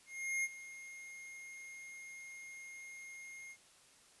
square tone with ADSR envelope, 2136 Hz, C7, 35 cents sharp, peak -33 dBFS, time 0.06-3.57 s, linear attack 380 ms, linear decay 37 ms, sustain -16 dB, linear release 62 ms, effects white hiss -64 dBFS RMS until 4.2 s + resampled to 24000 Hz

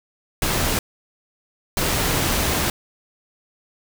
pink noise bursts at uneven times, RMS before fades -21 dBFS, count 2, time 0.42-0.79 / 1.77-2.7 s, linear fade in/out 2 ms, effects none

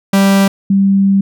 45% pulse / sine tone pair in turn, 196 / 196 Hz, G3 / G3, 0 / 0 cents, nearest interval unison, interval 0 cents, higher neither, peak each -7 dBFS, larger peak neither, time 0.13-0.48 / 0.7-1.21 s, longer second, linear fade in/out 5 ms, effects none

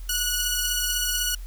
10% pulse tone pair together, 1467 / 2918 Hz, F#6 / F#7, -15 / -25 cents, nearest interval octave, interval 1190 cents, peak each -18 dBFS, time 0.09-1.35 s, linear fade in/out 5 ms, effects added 42 Hz sine -33 dBFS peak until 1.46 s + white hiss -53 dBFS RMS until 1.46 s

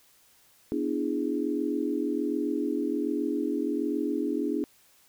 sine chord, E dominant seventh, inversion second, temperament equal with one note detuned, 246.9 / 293.7 / 335 / 415.3 Hz, B3 / D4 / E4 / G#4, 0 / 0 / +28 / 0 cents, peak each -33 / -29 / -32 / -33 dBFS, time 0.72-4.64 s, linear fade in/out 0 ms, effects white hiss -61 dBFS RMS until 5.08 s

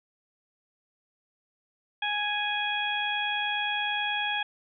harmonic tone, 830.6 Hz, G#5, in tune, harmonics 1 / 2 / 3 / 4, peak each -32 / -32 / -32 / -32 dBFS, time 2.02-4.43 s, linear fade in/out 5 ms, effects none

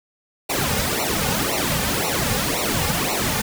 pink noise with flanger, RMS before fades -22 dBFS, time 0.49-3.42 s, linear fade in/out 10 ms, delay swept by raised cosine 0.6 to 3.1 ms, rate 1.9 Hz, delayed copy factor -1, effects none

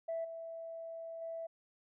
sine tone with level steps, 659.3 Hz, E5, in tune, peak -34 / -42 / -39 dBFS, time 0.08-1.47 s, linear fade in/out 10 ms, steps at 0.24 / 1.21 s, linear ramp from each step 10 ms, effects tanh soft clip ceiling -31 dBFS

